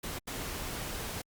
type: noise bursts at uneven times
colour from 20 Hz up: pink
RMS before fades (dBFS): -38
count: 2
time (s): 0.03-0.19 / 0.27-1.22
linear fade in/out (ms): 10
effects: Opus 48 kbps